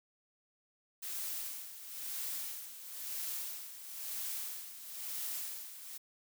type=noise with tremolo; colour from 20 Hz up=blue; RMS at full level=-39 dBFS; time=1.02-5.98 s; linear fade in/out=10 ms; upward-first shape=sine; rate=1 Hz; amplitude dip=70%; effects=none